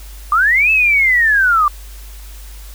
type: linear two-way sweep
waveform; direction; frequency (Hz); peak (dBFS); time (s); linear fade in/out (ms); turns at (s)
sine; up then down; 1156 to 2637 to 1156; -9; 0.32-1.68; 2; 0.71
effects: added 50 Hz sine -31 dBFS peak until 2.74 s + white hiss -41 dBFS RMS until 2.74 s